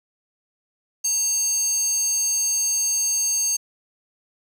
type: tone with high-pass filter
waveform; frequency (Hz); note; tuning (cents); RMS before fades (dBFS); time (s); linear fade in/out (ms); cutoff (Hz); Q
square; 915; A#5; -32; -22; 1.04-3.57; 10; 6100; 8.1
effects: 9-bit